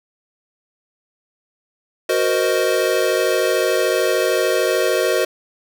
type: chord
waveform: square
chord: C half-diminished seventh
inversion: second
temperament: equal with one note detuned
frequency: 370 / 466.2 / 519.6 / 622.3 Hz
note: Gb4 / Bb4 / C5 / Eb5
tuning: 0 / 0 / -12 / 0 cents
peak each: -22 dBFS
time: 2.09-5.25 s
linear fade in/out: 5 ms
effects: none